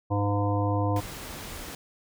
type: harmonic tone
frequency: 101.8 Hz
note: G#2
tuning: 34 cents flat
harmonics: 1 / 3 / 5 / 7 / 9 / 10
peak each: -25 / -30 / -32 / -33 / -35 / -35 dBFS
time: 0.1-1.01 s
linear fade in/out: 20 ms
type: noise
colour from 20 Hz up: pink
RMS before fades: -39 dBFS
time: 0.96-1.75 s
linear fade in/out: 2 ms
effects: none